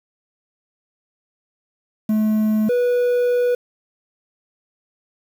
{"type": "tone pair in turn", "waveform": "triangle", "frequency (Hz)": [215.5, 489.3], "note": ["A3", "B4"], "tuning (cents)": [-36, -16], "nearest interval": "octave + major second", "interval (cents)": 1420, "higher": "second", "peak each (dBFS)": -13, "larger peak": "neither", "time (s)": [[2.09, 2.69], [2.69, 3.55]], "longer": "second", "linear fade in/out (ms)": 5, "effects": ["7-bit"]}